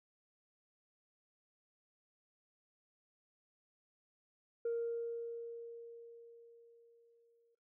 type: tone with exponential decay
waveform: sine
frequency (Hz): 466.2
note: A#4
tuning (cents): 0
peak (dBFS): -31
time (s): 4.65-7.55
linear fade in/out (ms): 5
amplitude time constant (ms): 630
effects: noise-tail reverb RT60 0.3 s tail -19 dB re dry + tanh soft clip ceiling -31 dBFS